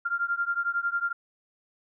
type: beating tone pair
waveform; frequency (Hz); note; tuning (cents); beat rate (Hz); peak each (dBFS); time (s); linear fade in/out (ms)
sine; 1389 / 1400; F6 / F6; -10 / +4; 11; -28 / -29; 0.05-1.13; 10
effects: none